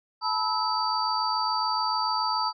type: tone cluster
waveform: sine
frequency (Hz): 877 / 984 / 1296 / 4640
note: A5 / B5 / E6 / D8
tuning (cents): -6 / -7 / -30 / -22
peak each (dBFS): -29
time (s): 0.21-2.53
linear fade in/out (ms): 50
effects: MP3 96 kbps